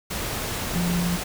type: tone in noise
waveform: sine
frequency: 174.61 Hz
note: F3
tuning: in tune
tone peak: -22 dBFS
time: 0.75-1.17 s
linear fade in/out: 10 ms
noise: pink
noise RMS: -29 dBFS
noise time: 0.1-1.24 s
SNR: +4 dB
effects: none